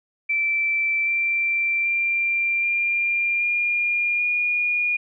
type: tone with pitch steps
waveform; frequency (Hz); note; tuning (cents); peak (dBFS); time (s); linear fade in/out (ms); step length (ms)
sine; 2332 / 2352 / 2373 / 2393 / 2414 / 2435; D7 / D7 / D7 / D7 / D7 / D#7; -13 / +2 / +17 / +32 / +47 / -38; -19; 0.29-4.97; 10; 780
effects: none